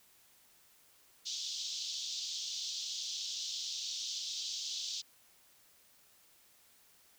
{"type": "band-pass noise", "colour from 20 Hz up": "pink", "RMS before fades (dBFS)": -40, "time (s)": [1.25, 5.02], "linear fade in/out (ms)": 20, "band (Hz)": [3300, 6500], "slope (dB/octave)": 48, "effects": ["white hiss -65 dBFS RMS until 7.18 s"]}